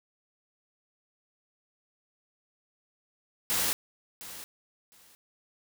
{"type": "noise with echo", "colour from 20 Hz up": "white", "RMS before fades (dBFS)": -28, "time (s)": [3.5, 3.73], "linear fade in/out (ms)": 0, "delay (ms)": 710, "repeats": 2, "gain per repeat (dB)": -15, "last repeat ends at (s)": 5.15, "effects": []}